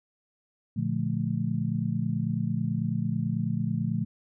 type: chord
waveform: sine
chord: Bb major seventh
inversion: none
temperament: just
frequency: 116.54 / 145.68 / 174.81 / 218.5 Hz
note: Bb2 / D3 / F3 / A3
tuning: 0 / -14 / +2 / -12 cents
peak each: -31 dBFS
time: 0.76-4.05 s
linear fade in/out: 10 ms
effects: none